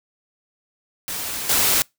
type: noise with level steps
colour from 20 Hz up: white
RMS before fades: -28 / -18 dBFS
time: 1.08-1.82 s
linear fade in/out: 0 ms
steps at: 1.49 s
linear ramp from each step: 5 ms
effects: noise-tail reverb RT60 0.2 s tail -26 dB re dry